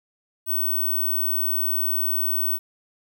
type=tone; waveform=sine; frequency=15800 Hz; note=B9; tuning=in tune; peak=-18 dBFS; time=0.46-2.59 s; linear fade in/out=50 ms; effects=tanh soft clip ceiling -19 dBFS + 9-bit